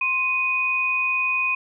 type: tone pair together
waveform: sine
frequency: 1049.5 / 2489 Hz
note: C6 / D#7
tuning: +5 / 0 cents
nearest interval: octave + minor third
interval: 1495 cents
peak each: -28 / -20 dBFS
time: 0.01-1.55 s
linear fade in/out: 5 ms
effects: none